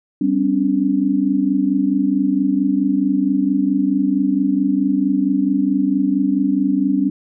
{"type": "chord", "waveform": "sine", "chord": "G suspended fourth", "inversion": "none", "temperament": "equal with one note detuned", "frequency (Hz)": [196, 261.6, 286.1], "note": ["G3", "C4", "D4"], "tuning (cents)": [0, 0, -45], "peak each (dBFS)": [-20, -19, -17], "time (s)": [0.21, 7.1], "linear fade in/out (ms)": 5, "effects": []}